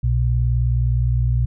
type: tone pair together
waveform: sine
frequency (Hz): 61.74 / 121.15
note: B1 / B2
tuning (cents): 0 / -33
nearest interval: octave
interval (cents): 1167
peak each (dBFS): -18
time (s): 0.03-1.46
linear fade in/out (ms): 10
effects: none